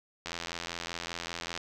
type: click train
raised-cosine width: 0.2 ms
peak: -18 dBFS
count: 113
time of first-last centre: 0.26-1.576 s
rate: 85.1 Hz
effects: none